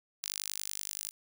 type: tone with high-pass filter sweep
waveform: sawtooth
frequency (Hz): 50.6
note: G#1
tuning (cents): -44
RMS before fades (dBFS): -39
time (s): 0.23-1.11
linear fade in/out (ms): 5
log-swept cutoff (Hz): 5300 to 8100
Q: 0.9
effects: none

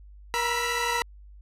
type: tone cluster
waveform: 25% pulse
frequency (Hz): 473.9 / 946 / 980 / 1335 / 1976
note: A#4 / A#5 / B5 / E6 / B6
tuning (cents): +28 / +25 / -14 / +22 / 0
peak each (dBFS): -28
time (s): 0.34-1.02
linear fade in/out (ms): 0
effects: added 50 Hz sine -45 dBFS peak until 1.41 s + low-pass 11000 Hz 12 dB/octave

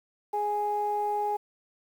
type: tone pair together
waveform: sine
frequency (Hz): 415.8 / 830.6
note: G#4 / G#5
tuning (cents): +2 / 0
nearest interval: octave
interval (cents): 1198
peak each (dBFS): -31 / -26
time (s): 0.33-1.37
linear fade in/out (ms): 10
effects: tanh soft clip ceiling -19 dBFS + 9-bit

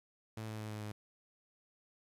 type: tone with pitch steps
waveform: sawtooth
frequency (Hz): 110 / 108.86 / 107.74 / 106.62 / 105.52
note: A2 / A2 / A2 / G#2 / G#2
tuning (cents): 0 / -18 / -36 / +46 / +28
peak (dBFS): -37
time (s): 0.37-0.92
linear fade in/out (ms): 5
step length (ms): 110
effects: resampled to 32000 Hz + 11-bit

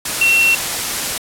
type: tone in noise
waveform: sine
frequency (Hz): 2717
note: F7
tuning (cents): -48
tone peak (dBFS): -10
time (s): 0.21-0.55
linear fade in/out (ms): 5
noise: white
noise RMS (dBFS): -20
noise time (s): 0.05-1.18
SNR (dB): +7
effects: low-pass 12000 Hz 12 dB/octave

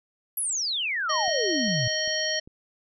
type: exponential sweep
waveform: sine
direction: down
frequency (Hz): 11840 to 110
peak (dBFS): -25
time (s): 0.37-1.88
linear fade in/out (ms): 5
type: harmonic tone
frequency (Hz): 622.3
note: D#5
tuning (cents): 0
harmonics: 1 / 3 / 5 / 7 / 9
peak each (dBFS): -31 / -30 / -32 / -32 / -30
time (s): 1.09-2.4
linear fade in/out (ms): 10
type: click train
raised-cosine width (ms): 3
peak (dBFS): -34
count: 4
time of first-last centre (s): 1.28-2.475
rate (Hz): 2.51
effects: none

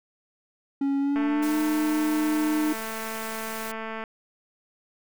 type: tone with pitch glide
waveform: triangle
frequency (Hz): 277.2 to 305.8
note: C#4 to D#4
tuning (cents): 0 to -30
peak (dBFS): -20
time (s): 0.81-2.73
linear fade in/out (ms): 5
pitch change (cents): +170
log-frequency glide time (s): 0.99-1.57
type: click train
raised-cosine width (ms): 0.5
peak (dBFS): -20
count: 640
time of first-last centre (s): 1.16-4.038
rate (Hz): 222
type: noise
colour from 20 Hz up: white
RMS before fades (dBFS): -39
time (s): 1.42-3.72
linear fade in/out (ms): 10
effects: none

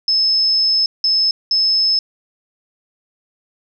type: tone bursts at uneven times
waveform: sine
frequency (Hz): 5220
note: E8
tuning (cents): -18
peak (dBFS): -12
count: 3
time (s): 0.08-0.86 / 1.04-1.31 / 1.51-1.99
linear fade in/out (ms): 2
effects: none

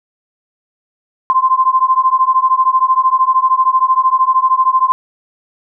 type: beating tone pair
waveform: sine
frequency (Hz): 1036 / 1049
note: C6 / C6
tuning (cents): -17 / +4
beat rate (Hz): 13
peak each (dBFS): -12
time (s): 1.3-4.92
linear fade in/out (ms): 0
effects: none

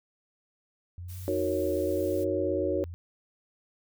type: tone with vibrato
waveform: sine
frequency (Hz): 87.31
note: F2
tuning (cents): 0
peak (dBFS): -37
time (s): 0.98-2.94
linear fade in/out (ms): 0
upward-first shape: triangle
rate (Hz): 1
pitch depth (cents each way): 100
type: noise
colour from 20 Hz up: blue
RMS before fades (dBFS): -48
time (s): 1.08-2.25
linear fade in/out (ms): 20
type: chord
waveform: sine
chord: D# minor seventh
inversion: none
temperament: equal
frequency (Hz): 311.1 / 370 / 466.2 / 554.4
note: D#4 / F#4 / A#4 / C#5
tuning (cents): 0 / 0 / 0 / 0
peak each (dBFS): -32 / -30 / -34 / -30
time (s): 1.28-2.84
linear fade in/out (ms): 0
effects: none

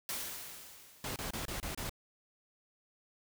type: noise with exponential decay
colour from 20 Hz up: white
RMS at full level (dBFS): -37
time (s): 0.09-1.66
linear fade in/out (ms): 1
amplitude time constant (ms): 340
type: noise bursts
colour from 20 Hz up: pink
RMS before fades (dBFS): -39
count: 6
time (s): 1.04-1.895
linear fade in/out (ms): 2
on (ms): 120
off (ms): 27
effects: none

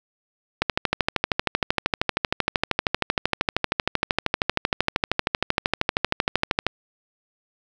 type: click train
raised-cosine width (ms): 0.3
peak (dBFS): -3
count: 79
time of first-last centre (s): 0.62-6.667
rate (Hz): 12.9
effects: 7-bit

